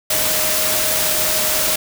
sine tone in noise, 622.3 Hz, D#5, in tune, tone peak -27 dBFS, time 0.1-1.76 s, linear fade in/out 5 ms, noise white, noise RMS -18 dBFS, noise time 0.1-1.76 s, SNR -12 dB, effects none

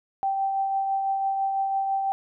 sine tone with tremolo, 780 Hz, G5, 9 cents flat, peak -21 dBFS, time 0.23-2.12 s, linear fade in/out 0 ms, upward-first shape triangle, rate 6 Hz, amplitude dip 35%, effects none

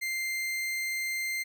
40% pulse tone, 2093 Hz, C7, in tune, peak -29 dBFS, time 0.01-1.44 s, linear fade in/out 20 ms, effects none

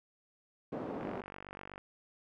pink band-pass noise, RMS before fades -40 dBFS, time 0.72-1.21 s, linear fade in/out 5 ms, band 220 to 670 Hz, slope 12 dB/octave
click train, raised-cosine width 0.5 ms, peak -30 dBFS, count 38, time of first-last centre 1.01-1.779 s, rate 48.1 Hz
effects none

